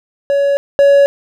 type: tone pair in turn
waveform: triangle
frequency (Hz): 562 / 562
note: C#5 / C#5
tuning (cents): +24 / +24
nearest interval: unison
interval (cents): 0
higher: neither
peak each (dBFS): -8 / -3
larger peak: second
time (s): 0.3-0.57 / 0.79-1.06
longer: neither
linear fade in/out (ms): 0
effects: none